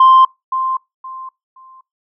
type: tone with echo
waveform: sine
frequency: 1046.5 Hz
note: C6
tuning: in tune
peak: -3 dBFS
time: 0-0.25 s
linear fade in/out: 5 ms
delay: 520 ms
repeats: 3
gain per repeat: -12 dB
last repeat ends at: 1.81 s
effects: noise-tail reverb RT60 0.2 s tail -24 dB re dry + tanh soft clip ceiling -2 dBFS